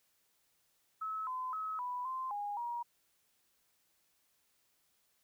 sine tone with pitch steps, 1294 / 1021 / 1283 / 989 / 1040 / 820 / 951 Hz, E6 / C6 / E6 / B5 / C6 / G#5 / A#5, -32 / -43 / -47 / +2 / -11 / -22 / +34 cents, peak -36 dBFS, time 1.01-2.83 s, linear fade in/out 10 ms, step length 260 ms, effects white hiss -75 dBFS RMS until 5.23 s

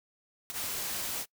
white noise with exponential decay, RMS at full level -34 dBFS, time 0.5-0.58 s, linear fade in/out 0 ms, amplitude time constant 16 ms
white noise, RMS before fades -35 dBFS, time 0.52-1.26 s, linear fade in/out 50 ms
effects noise-tail reverb RT60 0.1 s tail -23 dB re dry

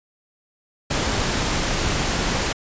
pink noise, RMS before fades -22 dBFS, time 0.9-2.53 s, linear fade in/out 10 ms, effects resampled to 16000 Hz

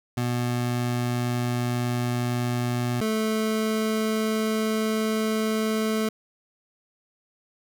25% pulse tone pair in turn, 121.9 / 218.5 Hz, B2 / A3, -22 / -12 cents, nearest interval minor seventh, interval 1010 cents, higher second, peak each -20 / -19 dBFS, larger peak second, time 0.17-3.01 / 3.01-6.09 s, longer second, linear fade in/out 5 ms, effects none

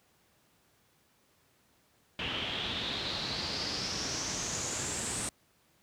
pink noise with low-pass filter sweep, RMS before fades -35 dBFS, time 2.19-5.29 s, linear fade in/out 2 ms, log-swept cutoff 2900 to 8600 Hz, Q 5.8, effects pink hiss -68 dBFS RMS until 5.82 s + high-pass 80 Hz 12 dB/octave

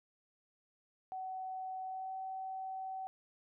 sine tone with pitch glide, 753 to 760.9 Hz, F#5 to F#5, +30 to +48 cents, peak -39 dBFS, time 1.12-3.07 s, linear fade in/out 0 ms, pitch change +18 cents, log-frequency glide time 1.83-2.15 s, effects none

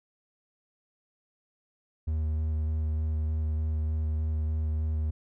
triangle tone with vibrato, 77.78 Hz, D#2, in tune, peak -24 dBFS, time 2.07-5.11 s, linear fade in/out 10 ms, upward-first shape square, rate 3.3 Hz, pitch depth 10 cents each way, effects none

